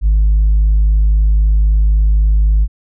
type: tone with tanh clipping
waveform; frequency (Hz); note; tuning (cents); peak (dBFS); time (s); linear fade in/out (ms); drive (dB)
triangle; 51.9; G#1; 0; -8; 0.01-2.68; 50; 6
effects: none